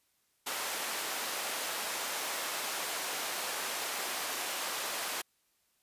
pink high-pass noise, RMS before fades -36 dBFS, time 0.46-5.22 s, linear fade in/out 10 ms, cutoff 620 Hz, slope 12 dB/octave, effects white hiss -74 dBFS RMS until 5.82 s + resampled to 32000 Hz

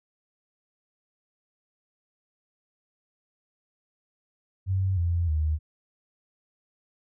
sine tone with pitch steps, 95.1 / 85.71 / 77.25 Hz, F#2 / F2 / D#2, +48 / -32 / -12 cents, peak -22 dBFS, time 4.66-5.59 s, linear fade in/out 50 ms, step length 310 ms, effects none

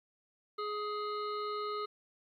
harmonic tone, 418.4 Hz, G#4, 13 cents sharp, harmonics 1 / 3 / 5 / 7 / 9 / 10, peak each -38 / -37 / -52 / -55 / -52 / -49 dBFS, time 0.58-1.86 s, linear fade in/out 10 ms, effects 12-bit

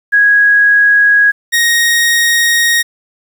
sine / sawtooth tone pair in turn, 1657 / 1870.7 Hz, G#6 / A#6, -4 / +6 cents, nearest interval major second, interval 210 cents, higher second, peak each -5 dBFS, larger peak neither, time 0.12-1.32 / 1.52-2.83 s, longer second, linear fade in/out 20 ms, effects 7-bit

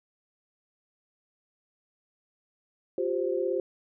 sine chord, F suspended second, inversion none, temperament equal with one note detuned, 354.7 / 392 / 523.3 Hz, F4 / G4 / C5, +27 / 0 / 0 cents, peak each -30 dBFS, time 2.98-3.6 s, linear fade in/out 2 ms, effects none

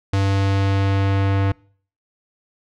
square tone with low-pass filter sweep, 98 Hz, G2, in tune, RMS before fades -18 dBFS, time 0.13-1.52 s, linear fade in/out 5 ms, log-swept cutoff 5700 to 2300 Hz, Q 0.86, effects noise-tail reverb RT60 0.5 s tail -25 dB re dry

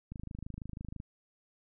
click train, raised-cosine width 5 ms, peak -29 dBFS, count 24, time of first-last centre 0.12-1.001 s, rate 26.1 Hz, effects none

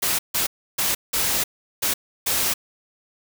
white noise bursts at uneven times, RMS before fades -22 dBFS, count 6, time 0.02-0.19 / 0.34-0.47 / 0.78-0.95 / 1.13-1.44 / 1.82-1.94 / 2.26-2.54 s, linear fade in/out 10 ms, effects none

